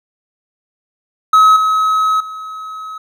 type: tone with level steps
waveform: triangle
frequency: 1280 Hz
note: D#6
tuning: 49 cents sharp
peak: -3 / -9 / -23 dBFS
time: 1.33-2.98 s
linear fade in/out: 5 ms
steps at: 1.56 / 2.2 s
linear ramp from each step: 5 ms
effects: none